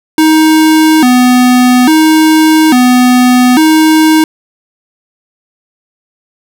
square tone with vibrato, 280.1 Hz, C#4, 18 cents sharp, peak -4 dBFS, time 0.18-4.24 s, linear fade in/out 2 ms, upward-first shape square, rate 0.59 Hz, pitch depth 200 cents each way, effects none

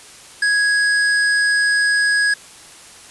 sine tone with hard clipping, 1661.2 Hz, G#6, in tune, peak -15 dBFS, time 0.42-2.34 s, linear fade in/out 5 ms, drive 17 dB, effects white hiss -41 dBFS RMS until 3.1 s + resampled to 24000 Hz

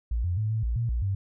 sine tone with pitch steps, 57.4 / 88.2 / 107.7 / 110.5 / 57.8 / 117 / 58.9 / 97.6 Hz, A#1 / F2 / A2 / A2 / A#1 / A#2 / A#1 / G2, -26 / +18 / -37 / +8 / -14 / +7 / +19 / -7 cents, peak -24 dBFS, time 0.11-1.15 s, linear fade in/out 5 ms, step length 130 ms, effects none

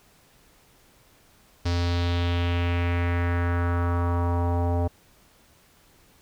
square tone with low-pass filter sweep, 86.8 Hz, F2, 10 cents flat, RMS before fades -24 dBFS, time 1.65-4.88 s, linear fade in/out 10 ms, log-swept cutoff 5000 to 700 Hz, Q 2.6, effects pink hiss -58 dBFS RMS until 6.21 s

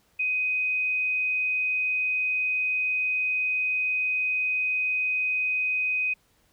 sine tone, 2507 Hz, D#7, 12 cents sharp, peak -23 dBFS, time 0.19-6.14 s, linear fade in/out 10 ms, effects pink hiss -65 dBFS RMS until 6.52 s

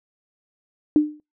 sine tone with exponential decay, 300.9 Hz, D4, 42 cents sharp, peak -9 dBFS, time 0.96-1.2 s, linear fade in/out 1 ms, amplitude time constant 52 ms, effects noise-tail reverb RT60 0.2 s tail -26 dB re dry

